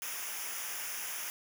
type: noise with comb filter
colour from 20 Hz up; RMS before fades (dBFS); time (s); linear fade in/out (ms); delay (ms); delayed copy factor
white; -39; 0.02-1.3; 0; 0.24; -0.8
effects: none